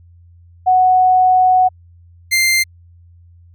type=tone pair in turn; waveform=sine / sawtooth; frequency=740 / 2093 Hz; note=F#5 / C7; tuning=0 / 0 cents; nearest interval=octave + tritone; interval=1800 cents; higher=second; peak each=-8 dBFS; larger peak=neither; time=0.66-1.69 / 2.31-2.64 s; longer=first; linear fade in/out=20 ms; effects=added 86 Hz sine -42 dBFS peak until 3.54 s